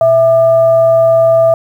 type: tone with frequency modulation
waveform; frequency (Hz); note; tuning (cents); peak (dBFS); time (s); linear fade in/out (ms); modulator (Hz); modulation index
sine; 659.3; E5; 0; -5; 0.01-1.54; 2; 539; 0.26
effects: 7-bit